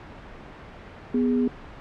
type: tone pair together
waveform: sine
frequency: 246.9 / 411.4 Hz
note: B3 / G#4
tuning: 0 / -16 cents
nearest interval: major sixth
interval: 884 cents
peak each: -20 / -27 dBFS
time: 1.14-1.48 s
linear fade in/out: 5 ms
effects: pink hiss -42 dBFS RMS until 1.8 s + low-pass 2000 Hz 12 dB/octave